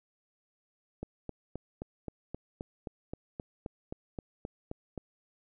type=click train; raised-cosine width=2 ms; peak=-24 dBFS; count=16; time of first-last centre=1.03-4.977 s; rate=3.8 Hz; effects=none